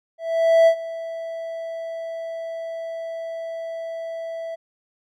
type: tone with ADSR envelope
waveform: triangle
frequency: 659.3 Hz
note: E5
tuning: in tune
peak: -8 dBFS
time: 0.18-4.56 s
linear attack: 490 ms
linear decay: 79 ms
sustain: -18 dB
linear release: 19 ms
effects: none